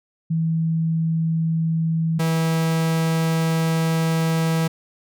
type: tone pair in turn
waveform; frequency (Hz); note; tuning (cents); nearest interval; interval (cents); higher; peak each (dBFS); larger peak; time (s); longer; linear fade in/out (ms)
sine / 45% pulse; 162.6 / 162.6; E3 / E3; -23 / -23; unison; 0; neither; -18; neither; 0.3-2.19 / 2.19-4.68; second; 10
effects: none